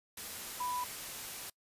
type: tone in noise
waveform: sine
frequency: 991 Hz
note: B5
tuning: 6 cents sharp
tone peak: -34 dBFS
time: 0.6-0.84 s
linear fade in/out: 5 ms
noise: white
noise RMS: -43 dBFS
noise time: 0.17-1.5 s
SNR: +6 dB
effects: noise-tail reverb RT60 0.1 s tail -25 dB re dry + resampled to 32000 Hz